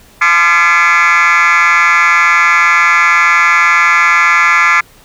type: tone with frequency modulation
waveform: sine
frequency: 1705 Hz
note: G#6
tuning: 45 cents sharp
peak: -3 dBFS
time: 0.21-4.81 s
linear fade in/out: 10 ms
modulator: 168 Hz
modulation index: 3.7
effects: tanh soft clip ceiling -5 dBFS + pink hiss -43 dBFS RMS until 5.04 s